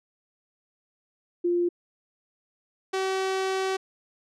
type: tone pair in turn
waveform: sine / sawtooth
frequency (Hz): 349.2 / 381.2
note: F4 / G4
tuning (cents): 0 / -48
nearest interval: major second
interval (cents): 152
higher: second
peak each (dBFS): -21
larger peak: neither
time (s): 1.44-1.69 / 2.93-3.77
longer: second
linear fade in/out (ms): 10
effects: low-pass 7000 Hz 12 dB/octave